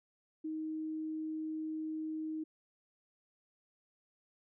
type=tone; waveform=sine; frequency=313.8 Hz; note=D#4; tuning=15 cents sharp; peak=-36 dBFS; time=0.44-2.44 s; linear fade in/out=10 ms; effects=none